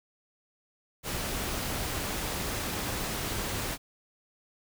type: noise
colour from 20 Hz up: pink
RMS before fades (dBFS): -33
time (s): 1.03-3.78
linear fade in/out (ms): 50
effects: none